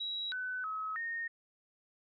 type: tone with pitch steps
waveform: sine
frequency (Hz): 3872 / 1505 / 1282 / 1846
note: B7 / F#6 / E6 / A#6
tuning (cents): -35 / +29 / -49 / -17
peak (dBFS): -35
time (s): 0-1.28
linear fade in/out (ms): 10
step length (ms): 320
effects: none